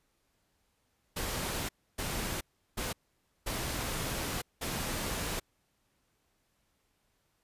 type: noise bursts at uneven times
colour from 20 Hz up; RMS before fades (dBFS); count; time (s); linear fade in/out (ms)
pink; -35; 5; 1.16-1.69 / 1.98-2.41 / 2.77-2.93 / 3.46-4.42 / 4.61-5.4; 10
effects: pink hiss -75 dBFS RMS until 7.43 s + resampled to 32000 Hz